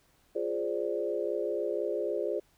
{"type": "chord", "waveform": "sine", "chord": "D half-diminished seventh", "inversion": "first", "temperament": "equal", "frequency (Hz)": [349.2, 415.3, 523.3, 587.3], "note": ["F4", "Ab4", "C5", "D5"], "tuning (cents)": [0, 0, 0, 0], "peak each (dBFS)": [-35, -33, -35, -35], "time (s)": [0.35, 2.4], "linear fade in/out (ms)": 10, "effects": ["pink hiss -67 dBFS RMS until 2.57 s"]}